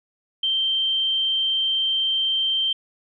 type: tone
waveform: sine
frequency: 3136 Hz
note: G7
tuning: in tune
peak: -19 dBFS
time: 0.43-2.73 s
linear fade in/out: 5 ms
effects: none